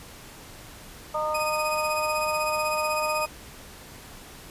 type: harmonic tone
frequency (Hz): 306.6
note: D#4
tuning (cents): -25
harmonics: 2 / 3 / 4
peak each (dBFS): -28 / -30 / -29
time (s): 1.14-3.26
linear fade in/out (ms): 10
type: tone with tremolo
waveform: sawtooth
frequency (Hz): 2500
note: D#7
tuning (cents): +8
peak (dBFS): -24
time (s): 1.34-3.27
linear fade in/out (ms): 10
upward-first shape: sine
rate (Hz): 16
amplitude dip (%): 65
effects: pink hiss -45 dBFS RMS until 4.5 s + resampled to 32000 Hz